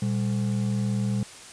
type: ring-modulated tone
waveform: triangle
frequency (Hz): 158.7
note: D#3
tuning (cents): +35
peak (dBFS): -18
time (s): 0.02-1.23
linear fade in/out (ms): 2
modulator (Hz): 40
effects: white hiss -44 dBFS RMS until 1.52 s + resampled to 22050 Hz